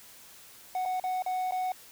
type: tone with dropouts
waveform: triangle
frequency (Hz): 740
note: F#5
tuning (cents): 0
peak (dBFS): -26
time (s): 0.75-1.72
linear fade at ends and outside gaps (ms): 2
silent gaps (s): 0.853-0.858 / 0.999-1.039 / 1.223-1.262 / 1.51-1.521
effects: white hiss -52 dBFS RMS until 1.91 s